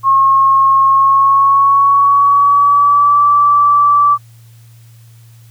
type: tone with pitch glide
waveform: sine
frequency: 1083 to 1160.7 Hz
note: C#6 to D6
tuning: -41 to -21 cents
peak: -6 dBFS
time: 0.03-4.18 s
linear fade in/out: 50 ms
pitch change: +120 cents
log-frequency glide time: 0.88-3.21 s
effects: added 115 Hz sine -38 dBFS peak until 5.5 s + white hiss -51 dBFS RMS until 5.5 s